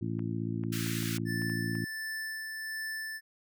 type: harmonic tone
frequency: 56.3 Hz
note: A1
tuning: 40 cents sharp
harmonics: 2 / 3 / 4 / 5 / 6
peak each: -35 / -37 / -38 / -39 / -40 dBFS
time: 0.01-1.85 s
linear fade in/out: 10 ms
type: clicks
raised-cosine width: 0.5 ms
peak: -34 dBFS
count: 8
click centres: 0.193 / 0.637 / 0.866 / 1.029 / 1.183 / 1.419 / 1.498 / 1.753 s
type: high-pass noise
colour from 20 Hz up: pink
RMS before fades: -39 dBFS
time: 0.72-1.18 s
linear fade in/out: 10 ms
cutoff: 1400 Hz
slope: 48 dB/octave
type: tone with tremolo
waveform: square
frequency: 1760 Hz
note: A6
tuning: in tune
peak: -35 dBFS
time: 1.25-3.21 s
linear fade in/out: 50 ms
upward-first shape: sine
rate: 1.4 Hz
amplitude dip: 30%
effects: none